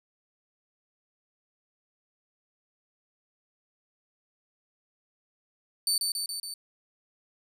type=tone with echo; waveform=25% pulse; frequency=4545 Hz; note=C#8; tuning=42 cents sharp; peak=-19 dBFS; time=5.87-5.98 s; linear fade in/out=2 ms; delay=140 ms; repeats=4; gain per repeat=-3 dB; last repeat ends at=6.54 s; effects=none